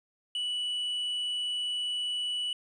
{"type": "tone", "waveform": "triangle", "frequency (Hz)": 2955, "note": "F#7", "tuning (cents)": -3, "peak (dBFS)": -28, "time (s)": [0.35, 2.53], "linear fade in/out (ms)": 2, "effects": ["resampled to 24000 Hz", "11-bit"]}